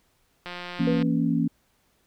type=click train; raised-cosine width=0.3 ms; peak=-20 dBFS; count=101; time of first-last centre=0.46-1.025 s; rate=177 Hz
type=chord; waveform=sine; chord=A# diminished; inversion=second; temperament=equal with one note detuned; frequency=167.4 / 233.1 / 277.2 Hz; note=E3 / A#3 / C#4; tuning=+27 / 0 / 0 cents; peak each=-25 dBFS; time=0.79-1.48 s; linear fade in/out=10 ms
type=tone with exponential decay; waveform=sine; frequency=490 Hz; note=B4; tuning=14 cents flat; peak=-22 dBFS; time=0.87-1.38 s; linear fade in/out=5 ms; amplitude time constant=110 ms
effects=pink hiss -67 dBFS RMS until 2.06 s